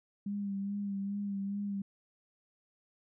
sine tone with vibrato, 200 Hz, G3, 35 cents sharp, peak -33 dBFS, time 0.26-1.82 s, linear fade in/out 5 ms, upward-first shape sine, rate 2.4 Hz, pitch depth 31 cents each way, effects none

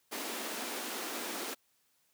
pink high-pass noise, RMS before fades -39 dBFS, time 0.11-1.55 s, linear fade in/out 20 ms, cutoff 230 Hz, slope 48 dB/octave, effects white hiss -73 dBFS RMS until 2.13 s + high-pass 60 Hz 12 dB/octave

